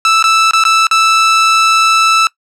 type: tone with dropouts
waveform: sawtooth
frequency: 1318.5 Hz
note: E6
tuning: in tune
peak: -3 dBFS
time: 0.05-2.27 s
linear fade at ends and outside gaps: 1 ms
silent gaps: 0.226-0.24 / 0.51-0.534 / 0.638-0.651 / 0.869-0.912 s
effects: noise-tail reverb RT60 0.1 s tail -21 dB re dry + low-pass 7000 Hz 12 dB/octave